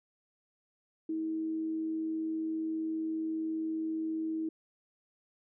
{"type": "tone with amplitude modulation", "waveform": "sine", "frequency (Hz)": 319.9, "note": "D#4", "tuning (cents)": 48, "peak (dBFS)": -30, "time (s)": [1.09, 4.49], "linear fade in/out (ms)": 5, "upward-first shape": "sine", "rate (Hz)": 94.9, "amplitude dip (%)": 25, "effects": []}